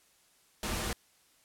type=noise with comb filter; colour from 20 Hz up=pink; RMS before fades=-34 dBFS; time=0.63-0.93 s; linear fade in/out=2 ms; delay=7.2 ms; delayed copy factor=-0.5; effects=white hiss -66 dBFS RMS until 1.44 s + low-pass 12000 Hz 12 dB/octave